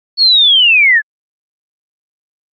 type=linear sweep; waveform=sine; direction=down; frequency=4435 to 1668 Hz; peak=-5 dBFS; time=0.17-1.02 s; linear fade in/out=50 ms; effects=Opus 48 kbps